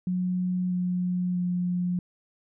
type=tone with pitch steps; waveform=sine; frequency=181.7 / 180.03 / 178.37 Hz; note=F#3 / F#3 / F3; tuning=-31 / -47 / +37 cents; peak=-24 dBFS; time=0.07-1.99 s; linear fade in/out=2 ms; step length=640 ms; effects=none